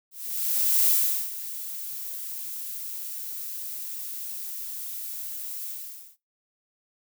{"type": "noise with ADSR envelope", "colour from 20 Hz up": "violet", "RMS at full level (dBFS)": -20, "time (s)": [0.11, 6.17], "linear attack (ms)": 760, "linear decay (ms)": 420, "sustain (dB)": -15, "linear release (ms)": 490, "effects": ["noise-tail reverb RT60 0.2 s tail -18 dB re dry"]}